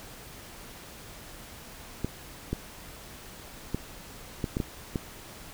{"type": "clicks", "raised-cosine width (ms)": 3, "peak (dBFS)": -15, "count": 7, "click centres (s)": [2.046, 2.53, 3.746, 4.442, 4.569, 4.602, 4.958], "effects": ["pink hiss -46 dBFS RMS until 5.53 s"]}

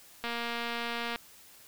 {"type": "click train", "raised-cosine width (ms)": 0.3, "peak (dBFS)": -19, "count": 217, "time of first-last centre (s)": [0.24, 1.159], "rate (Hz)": 235, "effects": ["white hiss -55 dBFS RMS until 1.67 s"]}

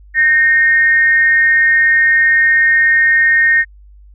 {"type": "tone with amplitude modulation", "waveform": "sine", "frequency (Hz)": 1842, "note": "A#6", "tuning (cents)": -21, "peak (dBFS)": -5, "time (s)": [0.14, 3.65], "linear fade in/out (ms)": 50, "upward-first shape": "sine", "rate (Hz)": 283, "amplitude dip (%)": 55, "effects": ["added 50 Hz sine -38 dBFS peak until 4.14 s"]}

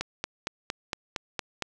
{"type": "click train", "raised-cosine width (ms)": 0.2, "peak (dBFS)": -12, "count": 8, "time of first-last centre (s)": [0.01, 1.623], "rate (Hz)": 4.34, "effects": []}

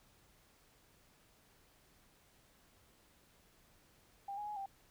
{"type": "tone with pitch steps", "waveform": "sine", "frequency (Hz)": [796, 831, 837, 786], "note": ["G5", "G#5", "G#5", "G5"], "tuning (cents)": [26, 1, 13, 4], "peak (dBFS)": -40, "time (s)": [4.28, 4.66], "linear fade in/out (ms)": 5, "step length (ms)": 95, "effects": ["pink hiss -68 dBFS RMS until 4.9 s"]}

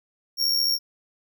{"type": "tone with amplitude modulation", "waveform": "45% pulse", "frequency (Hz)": 5530, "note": "F8", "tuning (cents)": -18, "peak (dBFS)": -18, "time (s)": [0.37, 0.79], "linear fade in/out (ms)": 50, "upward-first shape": "sine", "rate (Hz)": 74.1, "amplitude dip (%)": 55, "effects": []}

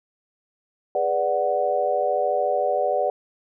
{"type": "chord", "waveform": "sine", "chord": "G# half-diminished seventh", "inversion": "none", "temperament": "equal with one note detuned", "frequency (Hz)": [412.7, 493.9, 587.3, 740], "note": ["G#4", "B4", "D5", "F#5"], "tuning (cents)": [-11, 0, 0, 0], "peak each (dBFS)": [-29, -26, -23, -24], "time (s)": [0.95, 3.1], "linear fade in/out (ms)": 2, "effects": []}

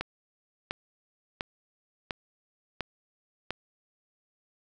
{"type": "click train", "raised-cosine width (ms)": 0.3, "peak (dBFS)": -15, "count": 6, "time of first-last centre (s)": [0.01, 3.507], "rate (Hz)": 1.43, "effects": []}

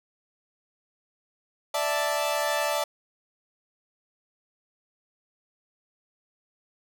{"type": "chord", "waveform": "sawtooth", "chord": "D suspended second", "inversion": "none", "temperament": "equal", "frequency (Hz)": [587.3, 659.3, 880], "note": ["D5", "E5", "A5"], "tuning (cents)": [0, 0, 0], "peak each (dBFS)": [-24, -26, -26], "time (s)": [1.74, 2.84], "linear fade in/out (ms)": 5, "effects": []}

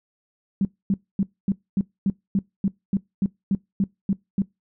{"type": "tone bursts", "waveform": "sine", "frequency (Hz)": 195.2, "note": "G3", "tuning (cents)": -7, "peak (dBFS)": -17, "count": 14, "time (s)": [0.61, 4.42], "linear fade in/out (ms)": 2, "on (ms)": 40, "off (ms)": 250, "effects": ["noise-tail reverb RT60 0.2 s tail -23 dB re dry"]}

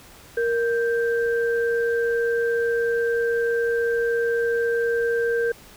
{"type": "tone pair together", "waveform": "sine", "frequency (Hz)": [466.9, 1571.4], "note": ["A#4", "G6"], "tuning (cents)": [3, 4], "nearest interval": "octave + major sixth", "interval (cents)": 2101, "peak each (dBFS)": [-20, -27], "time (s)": [0.37, 5.52], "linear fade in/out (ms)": 5, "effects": ["pink hiss -47 dBFS RMS until 5.76 s"]}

